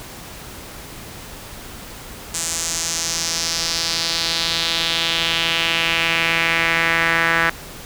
sawtooth tone with band-pass filter sweep, 166 Hz, E3, 12 cents sharp, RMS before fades -20 dBFS, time 2.34-7.5 s, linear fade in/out 5 ms, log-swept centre 7600 to 1700 Hz, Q 2.7, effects pink hiss -36 dBFS RMS until 7.85 s

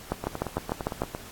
two click trains, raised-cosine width 1 ms, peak -11 / -17 dBFS, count 7 / 9, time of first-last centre 0.12-1.02 / 0.24-1.149 s, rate 6.67 / 8.8 Hz, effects pink hiss -45 dBFS RMS until 1.31 s + AAC 64 kbps

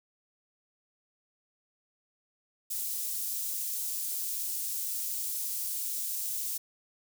white high-pass noise, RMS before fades -34 dBFS, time 2.7-6.58 s, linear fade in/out 10 ms, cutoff 7000 Hz, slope 12 dB/octave, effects none

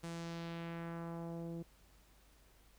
sawtooth tone with low-pass filter sweep, 167.9 Hz, E3, 32 cents sharp, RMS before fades -44 dBFS, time 0.03-1.63 s, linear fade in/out 10 ms, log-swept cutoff 9600 to 380 Hz, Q 1.3, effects added 50 Hz sine -65 dBFS peak until 2.78 s + pink hiss -68 dBFS RMS until 2.78 s

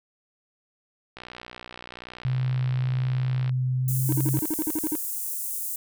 click train, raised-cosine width 0.3 ms, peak -23 dBFS, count 143, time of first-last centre 1.17-3.494 s, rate 61.1 Hz
sine tone with pitch glide, 127.9 to 132.1 Hz, C3 to C3, -39 to +17 cents, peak -22 dBFS, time 2.25-4.39 s, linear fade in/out 0 ms, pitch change +56 cents, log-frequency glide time 3.76-4.24 s
white high-pass noise, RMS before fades -31 dBFS, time 3.88-5.76 s, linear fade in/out 2 ms, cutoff 8000 Hz, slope 24 dB/octave
triangle tone bursts, 311.1 Hz, D#4, in tune, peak -22 dBFS, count 11, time 4.09-4.953 s, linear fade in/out 0 ms, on 33 ms, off 50 ms
effects none

